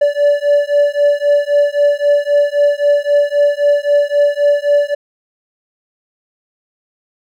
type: beating tone pair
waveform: triangle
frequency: 577 / 580.8 Hz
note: D5 / D5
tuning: -31 / -19 cents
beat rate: 3.8 Hz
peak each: -11 dBFS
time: 0.01-4.95 s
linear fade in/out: 10 ms
effects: none